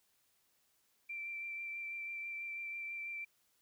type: tone with vibrato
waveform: sine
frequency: 2349 Hz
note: D7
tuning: in tune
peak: -40 dBFS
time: 1.09-3.25 s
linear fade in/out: 10 ms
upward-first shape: triangle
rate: 6.1 Hz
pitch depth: 17 cents each way
effects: white hiss -75 dBFS RMS until 3.61 s